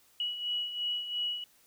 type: beating tone pair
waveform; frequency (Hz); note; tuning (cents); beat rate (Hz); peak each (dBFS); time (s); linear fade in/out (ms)
sine; 2924 / 2926.9; F#7 / F#7; -21 / -19; 2.9; -39 / -32; 0.2-1.44; 2
effects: white hiss -64 dBFS RMS until 1.66 s